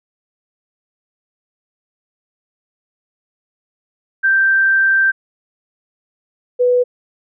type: tone pair in turn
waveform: sine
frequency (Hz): 1568 / 493.9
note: G6 / B4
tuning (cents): 0 / 0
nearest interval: octave + minor sixth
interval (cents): 2000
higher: first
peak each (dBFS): -10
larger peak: neither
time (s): 4.23-5.12 / 6.59-6.84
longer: first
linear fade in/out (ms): 20
effects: none